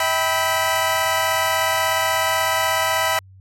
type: chord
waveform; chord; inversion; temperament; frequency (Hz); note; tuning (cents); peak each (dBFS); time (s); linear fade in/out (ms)
20% pulse; E minor; none; equal with one note detuned; 646.4 / 784 / 987.8; E5 / G5 / B5; -34 / 0 / 0; -17 / -20 / -16; 0-3.19; 2
effects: added 95 Hz sine -43 dBFS peak until 3.4 s + AAC 48 kbps

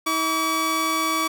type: tone pair together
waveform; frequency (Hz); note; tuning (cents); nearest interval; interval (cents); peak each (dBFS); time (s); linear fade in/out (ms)
sawtooth; 320.5 / 1142; E4 / D6; -49 / -49; octave + minor seventh; 2200; -23 / -18; 0.06-1.28; 10
effects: none

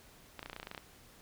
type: clicks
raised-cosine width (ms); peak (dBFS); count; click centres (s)
0.3; -26; 12; 0.393 / 0.429 / 0.46 / 0.498 / 0.531 / 0.564 / 0.599 / 0.63 / 0.671 / 0.714 / 0.748 / 0.778
effects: pink hiss -59 dBFS RMS until 1.21 s

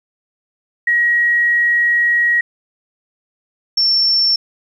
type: tone pair in turn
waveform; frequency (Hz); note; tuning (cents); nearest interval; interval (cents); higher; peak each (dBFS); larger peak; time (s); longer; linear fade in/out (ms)
sine; 1900 / 5418; A#6 / E8; +33 / +47; octave + tritone; 1814; second; -11; neither; 0.87-2.41 / 3.77-4.36; first; 5
effects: 8-bit

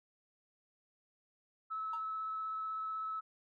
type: tone with vibrato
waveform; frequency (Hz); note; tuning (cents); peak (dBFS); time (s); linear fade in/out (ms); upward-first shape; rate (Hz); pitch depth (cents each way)
sine; 1300; E6; -24; -36; 1.7-3.21; 20; triangle; 16; 12
type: tone with exponential decay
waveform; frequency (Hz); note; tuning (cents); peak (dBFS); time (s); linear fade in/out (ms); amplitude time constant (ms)
triangle; 929; A#5; -6; -36; 1.93-2.05; 5; 26
effects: tanh soft clip ceiling -29 dBFS

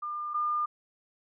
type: tone pair in turn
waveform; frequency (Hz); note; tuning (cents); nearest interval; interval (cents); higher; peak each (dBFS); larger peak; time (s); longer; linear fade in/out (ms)
sine; 1202 / 1206.5; D6 / D6; +40 / +46; unison; 6; second; -32 / -26; second; 0.02-0.34 / 0.34-0.66; neither; 10
effects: none

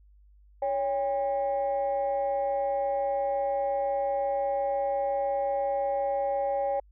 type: tone pair together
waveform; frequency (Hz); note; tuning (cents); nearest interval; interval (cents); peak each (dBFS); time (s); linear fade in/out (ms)
sine; 559 / 802.7; C#5 / G5; +14 / +41; tritone; 627; -26 / -28; 0.62-6.8; 5
effects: tanh soft clip ceiling -20 dBFS + added 50 Hz sine -54 dBFS peak until 6.91 s

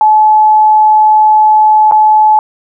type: tone with dropouts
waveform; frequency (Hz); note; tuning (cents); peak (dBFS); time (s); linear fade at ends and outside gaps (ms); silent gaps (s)
sine; 859; A5; -42; -3; 0.01-2.39; 1; 1.912-1.921
effects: none

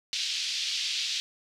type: band-pass noise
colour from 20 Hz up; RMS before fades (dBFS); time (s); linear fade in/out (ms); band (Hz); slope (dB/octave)
pink; -31; 0.13-1.2; 0; 3000 to 5300; 24
effects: none

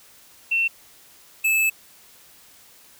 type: tone pair in turn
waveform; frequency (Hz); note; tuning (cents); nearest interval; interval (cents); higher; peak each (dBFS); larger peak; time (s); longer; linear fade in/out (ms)
sine / square; 2700 / 2614; E7 / E7; +41 / -15; minor second; 56; first; -18; neither; 0.51-0.68 / 1.44-1.7; second; 10
effects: white hiss -51 dBFS RMS until 2.99 s

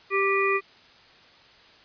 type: harmonic tone with a mistuned harmonic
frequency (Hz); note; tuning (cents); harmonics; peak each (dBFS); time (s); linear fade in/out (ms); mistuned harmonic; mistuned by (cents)
392; G4; 0; 1 / 3 / 5 / 6; -24 / -26 / -28 / -27; 0.1-0.61; 50; 6; +63
effects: white hiss -53 dBFS RMS until 1.84 s + resampled to 11025 Hz

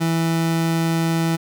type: tone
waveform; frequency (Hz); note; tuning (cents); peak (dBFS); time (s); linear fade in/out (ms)
30% pulse; 164.7; E3; -1; -15; 0-1.37; 20
effects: none

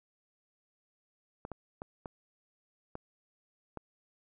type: clicks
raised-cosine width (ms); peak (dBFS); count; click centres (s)
1; -26; 6; 1.451 / 1.517 / 1.819 / 2.058 / 2.954 / 3.773
effects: none

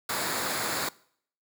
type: noise with comb filter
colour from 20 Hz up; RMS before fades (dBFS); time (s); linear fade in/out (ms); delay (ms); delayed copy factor
pink; -30; 0.09-0.89; 5; 0.34; -0.55
effects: noise-tail reverb RT60 0.6 s tail -22 dB re dry + high-pass 150 Hz 12 dB/octave

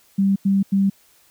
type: tone bursts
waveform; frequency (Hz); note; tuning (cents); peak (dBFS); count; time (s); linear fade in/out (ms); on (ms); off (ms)
sine; 196; G3; 0; -14; 3; 0.18-0.9; 10; 180; 90
effects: white hiss -56 dBFS RMS until 1.3 s

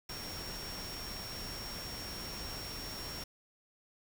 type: tone in noise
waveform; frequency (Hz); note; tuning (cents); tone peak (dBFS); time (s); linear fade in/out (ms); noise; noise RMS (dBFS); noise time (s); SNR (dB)
sine; 5530; F8; -18; -44; 0.09-3.24; 5; pink; -44; 0.09-3.24; -3
effects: none

